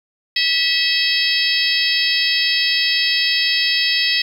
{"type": "harmonic tone with a mistuned harmonic", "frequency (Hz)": 646, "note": "E5", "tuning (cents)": -35, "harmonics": [3, 4, 5, 6, 7, 8], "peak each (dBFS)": [-22, -22, -22, -22, -22, -22], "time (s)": [0.36, 4.22], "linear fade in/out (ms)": 5, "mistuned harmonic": 3, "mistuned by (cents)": 18, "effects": ["7-bit"]}